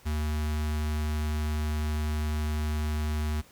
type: tone with notch filter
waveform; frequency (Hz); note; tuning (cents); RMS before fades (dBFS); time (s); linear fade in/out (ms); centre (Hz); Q
square; 76; D#2; -40; -29; 0.05-3.42; 20; 510; 1.5
effects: pink hiss -56 dBFS RMS until 3.51 s